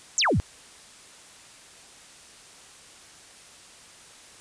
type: exponential sweep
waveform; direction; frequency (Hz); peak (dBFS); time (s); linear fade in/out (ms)
sine; down; 7902 to 64.1; -19; 0.18-0.4; 0
effects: white hiss -49 dBFS RMS until 4.4 s + resampled to 22050 Hz